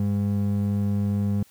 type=ring-modulated tone; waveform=triangle; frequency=151.4 Hz; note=D#3; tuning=47 cents flat; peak=-16 dBFS; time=0-1.43 s; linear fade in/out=2 ms; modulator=51.1 Hz; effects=white hiss -57 dBFS RMS until 1.5 s